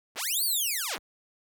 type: linear two-way sweep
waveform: 5% pulse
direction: up then down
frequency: 43.82 to 4699 to 43.82 Hz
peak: -18 dBFS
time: 0.15-0.99 s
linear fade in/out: 50 ms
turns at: 0.44 s
effects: none